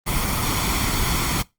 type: noise with comb filter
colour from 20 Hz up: pink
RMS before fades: -22 dBFS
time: 0.06-1.43 s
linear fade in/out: 20 ms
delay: 0.9 ms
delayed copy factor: +0.5
effects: noise-tail reverb RT60 0.2 s tail -21 dB re dry + Opus 32 kbps